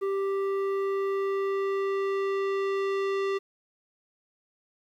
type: tone with low-pass filter sweep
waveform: square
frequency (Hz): 392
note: G4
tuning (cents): 0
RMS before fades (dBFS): -28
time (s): 0.01-3.39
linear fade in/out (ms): 20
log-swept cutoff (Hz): 1200 to 3300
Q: 0.77
effects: 10-bit